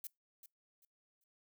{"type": "noise with echo", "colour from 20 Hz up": "violet", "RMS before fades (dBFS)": -44, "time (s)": [0.04, 0.07], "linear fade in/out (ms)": 2, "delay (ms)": 390, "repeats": 3, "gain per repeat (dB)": -12, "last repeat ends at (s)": 1.24, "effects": ["noise-tail reverb RT60 0.2 s tail -25 dB re dry"]}